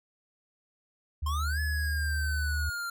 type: tone with vibrato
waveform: sine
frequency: 74.6 Hz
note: D2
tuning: 28 cents sharp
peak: -28 dBFS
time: 1.22-2.7 s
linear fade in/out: 10 ms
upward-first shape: triangle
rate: 1.4 Hz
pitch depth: 14 cents each way
type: exponential two-way sweep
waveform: square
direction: up then down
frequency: 1038 to 1718 to 1381 Hz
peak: -33 dBFS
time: 1.26-2.9 s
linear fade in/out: 5 ms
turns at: 1.6 s
effects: none